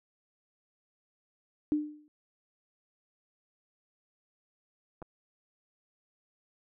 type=tone with exponential decay; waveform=sine; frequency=300 Hz; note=D4; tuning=37 cents sharp; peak=-22 dBFS; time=1.72-2.08 s; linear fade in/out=0 ms; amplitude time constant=77 ms
type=clicks; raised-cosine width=1 ms; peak=-31 dBFS; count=2; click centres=5.019 / 5.025 s
effects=none